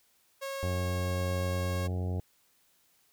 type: tone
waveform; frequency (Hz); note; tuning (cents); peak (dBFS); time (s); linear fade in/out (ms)
sawtooth; 546; C#5; -26; -31; 0.41-1.88; 20
type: harmonic tone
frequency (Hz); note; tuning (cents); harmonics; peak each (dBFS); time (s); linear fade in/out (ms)
90.8; F#2; -32; 1 / 2 / 3 / 4 / 5 / 6 / 7 / 8 / 9; -30 / -39 / -44 / -45 / -45 / -50 / -49 / -51 / -53; 0.63-2.2; 0
effects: white hiss -68 dBFS RMS until 3.12 s